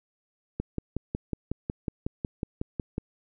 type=click train; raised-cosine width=3 ms; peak=-16 dBFS; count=14; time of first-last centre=0.6-2.981 s; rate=5.46 Hz; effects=none